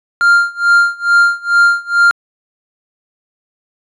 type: tone with tremolo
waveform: triangle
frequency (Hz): 1396.9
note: F6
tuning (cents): 0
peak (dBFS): -3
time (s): 0.21-2.11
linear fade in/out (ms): 0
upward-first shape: sine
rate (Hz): 2.3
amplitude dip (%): 95
effects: resampled to 24000 Hz